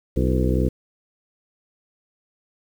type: harmonic tone with a mistuned harmonic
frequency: 63.3 Hz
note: B1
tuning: 43 cents sharp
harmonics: 1 / 2 / 3 / 4 / 5 / 6 / 7 / 8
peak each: -21 / -24 / -26 / -27 / -28 / -29 / -29 / -30 dBFS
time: 0.16-0.69 s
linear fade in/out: 10 ms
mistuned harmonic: 6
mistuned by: -84 cents
effects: 8-bit